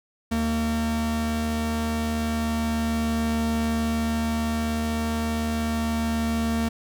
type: tone pair together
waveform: 45% pulse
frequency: 76.2 / 228.3 Hz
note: D#2 / A#3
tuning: -36 / -36 cents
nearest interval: octave + perfect fifth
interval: 1900 cents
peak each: -29 / -24 dBFS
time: 0.31-6.69 s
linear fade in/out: 10 ms
effects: none